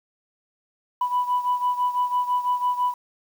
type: beating tone pair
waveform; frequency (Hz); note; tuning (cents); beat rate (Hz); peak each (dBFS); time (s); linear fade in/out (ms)
sine; 987 / 993; B5 / B5; -1 / +9; 6; -21 / -25; 1.01-2.94; 5
effects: tanh soft clip ceiling -15 dBFS + 8-bit